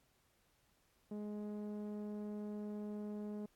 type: tone with low-pass filter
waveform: sawtooth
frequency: 208.9 Hz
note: G#3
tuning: 10 cents sharp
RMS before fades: -44 dBFS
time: 1.11-3.46 s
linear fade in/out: 5 ms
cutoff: 500 Hz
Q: 0.85
effects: pink hiss -75 dBFS RMS until 3.55 s + AAC 64 kbps